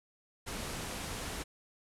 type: low-pass noise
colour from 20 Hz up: pink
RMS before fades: -40 dBFS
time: 0.46-1.44 s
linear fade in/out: 20 ms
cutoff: 12000 Hz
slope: 48 dB/octave
effects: none